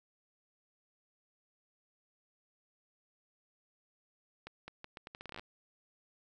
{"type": "accelerating click train", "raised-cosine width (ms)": 0.3, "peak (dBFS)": -29, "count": 15, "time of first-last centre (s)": [4.47, 5.395], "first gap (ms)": 210, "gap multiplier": 0.78, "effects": []}